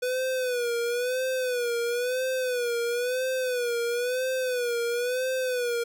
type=tone with vibrato; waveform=square; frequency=493.9 Hz; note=B4; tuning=in tune; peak=-26 dBFS; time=0.02-5.84 s; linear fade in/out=10 ms; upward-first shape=sine; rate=0.99 Hz; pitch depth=87 cents each way; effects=none